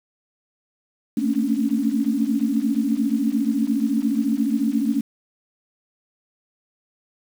sine tone cluster, 220.3 / 228.9 / 271.6 / 285.8 Hz, A3 / A#3 / C#4 / D4, +2 / -31 / -35 / -47 cents, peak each -24 dBFS, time 1.17-5.01 s, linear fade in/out 5 ms, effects 7-bit

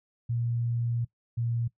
sine tone pair in turn, 118.2 / 117.45 Hz, A#2 / A#2, +24 / +13 cents, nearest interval unison, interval 11 cents, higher first, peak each -26 dBFS, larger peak neither, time 0.29-1.05 / 1.37-1.68 s, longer first, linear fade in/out 10 ms, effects noise-tail reverb RT60 0.1 s tail -19 dB re dry

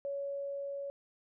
sine tone with level ramp, 560 Hz, C#5, 18 cents sharp, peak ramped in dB -34 to -37 dBFS, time 0.05-0.9 s, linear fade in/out 0 ms, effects none

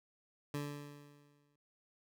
20% pulse tone with exponential decay, 145.1 Hz, D3, 21 cents flat, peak -31 dBFS, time 0.54-1.56 s, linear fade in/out 2 ms, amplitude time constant 220 ms, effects none

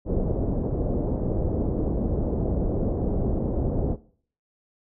pink low-pass noise, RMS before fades -25 dBFS, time 0.05-3.97 s, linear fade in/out 50 ms, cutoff 560 Hz, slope 24 dB/octave, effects noise-tail reverb RT60 0.5 s tail -19 dB re dry

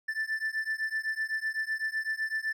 triangle beating tone pair, 1760 / 1767.9 Hz, A6 / A6, 0 / +8 cents, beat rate 7.9 Hz, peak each -31 dBFS, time 0.08-2.53 s, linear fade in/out 10 ms, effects none

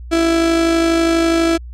35% pulse tone with amplitude modulation, 331.7 Hz, E4, 11 cents sharp, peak -9 dBFS, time 0.11-1.58 s, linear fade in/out 20 ms, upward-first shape sine, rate 52.2 Hz, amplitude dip 35%, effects added 60 Hz sine -29 dBFS peak until 1.73 s + low-pass 8000 Hz 12 dB/octave

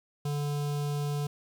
square tone with notch filter, 145.5 Hz, D3, 16 cents flat, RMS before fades -31 dBFS, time 0.25-1.27 s, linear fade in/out 5 ms, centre 1900 Hz, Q 1.4, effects 10-bit

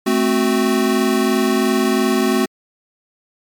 square chord, F# diminished, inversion first, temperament equal with one note detuned, 218.7 / 261.6 / 370 Hz, A3 / C4 / F#4, -10 / 0 / 0 cents, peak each -19 dBFS, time 0.06-2.46 s, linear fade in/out 10 ms, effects MP3 96 kbps

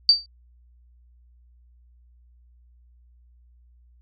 sine tone with exponential decay, 4629 Hz, D8, 26 cents flat, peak -7 dBFS, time 0.09-0.26 s, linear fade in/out 1 ms, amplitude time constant 35 ms, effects added 60 Hz sine -52 dBFS peak until 4.01 s + MP3 96 kbps

